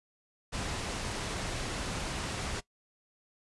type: low-pass noise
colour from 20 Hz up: pink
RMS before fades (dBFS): -36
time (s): 0.52-2.61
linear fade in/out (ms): 20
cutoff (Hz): 8600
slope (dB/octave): 12
effects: noise-tail reverb RT60 0.1 s tail -19 dB re dry + resampled to 24000 Hz